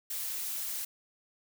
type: noise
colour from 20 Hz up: blue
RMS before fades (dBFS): -36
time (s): 0.1-0.85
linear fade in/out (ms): 5
effects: none